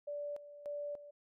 sine tone with tremolo, 582 Hz, D5, 16 cents flat, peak -38 dBFS, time 0.07-1.11 s, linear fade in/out 10 ms, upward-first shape square, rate 1.7 Hz, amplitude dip 75%, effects none

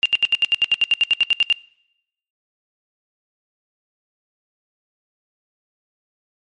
sine tone bursts, 2794 Hz, F7, in tune, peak -11 dBFS, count 16, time 0.03-1.526 s, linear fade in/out 0 ms, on 26 ms, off 72 ms, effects noise-tail reverb RT60 0.8 s tail -24 dB re dry + MP3 48 kbps

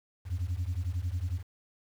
sine beating tone pair, 83.1 / 94.1 Hz, E2 / F#2, +15 / +30 cents, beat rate 11 Hz, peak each -31 dBFS, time 0.25-1.43 s, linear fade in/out 50 ms, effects tanh soft clip ceiling -26 dBFS + 9-bit

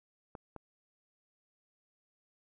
clicks, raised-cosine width 1 ms, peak -30 dBFS, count 2, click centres 0.352 / 0.563 s, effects none

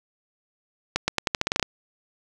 accelerating click train, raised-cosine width 0.2 ms, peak -4 dBFS, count 11, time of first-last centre 0.96-1.627 s, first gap 120 ms, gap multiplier 0.86, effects none

